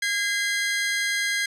sawtooth tone pair together, 1634 / 2059 Hz, G#6 / C7, -29 / -28 cents, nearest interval major third, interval 401 cents, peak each -22 dBFS, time 0.02-1.46 s, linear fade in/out 5 ms, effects low-pass 10000 Hz 12 dB/octave

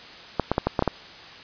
clicks, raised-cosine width 1 ms, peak -6 dBFS, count 7, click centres 0.397 / 0.516 / 0.581 / 0.67 / 0.792 / 0.824 / 0.877 s, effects white hiss -43 dBFS RMS until 1.43 s + resampled to 11025 Hz

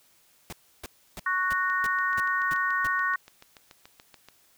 pink noise bursts, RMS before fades -38 dBFS, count 8, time 0.5-2.87 s, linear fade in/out 0 ms, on 25 ms, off 310 ms
sine chord, F# major, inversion second, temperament just, 1110 / 1480 / 1850 Hz, C#6 / F#6 / A#6, +2 / 0 / -14 cents, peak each -28 dBFS, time 1.26-3.16 s, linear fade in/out 5 ms
click train, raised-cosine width 0.2 ms, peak -29 dBFS, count 19, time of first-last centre 1.7-4.286 s, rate 6.96 Hz
effects white hiss -62 dBFS RMS until 4.57 s

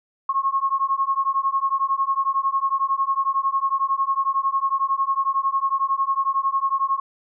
sine beating tone pair, 1081 / 1092 Hz, C#6 / C#6, -44 / -26 cents, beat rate 11 Hz, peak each -22 dBFS, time 0.29-7 s, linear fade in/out 5 ms, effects none

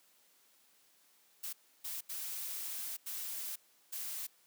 blue noise bursts at uneven times, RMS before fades -41 dBFS, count 5, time 1.43-1.53 / 1.84-2.01 / 2.09-2.97 / 3.06-3.56 / 3.92-4.27 s, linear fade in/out 10 ms, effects white hiss -68 dBFS RMS until 4.46 s + high-pass 200 Hz 12 dB/octave

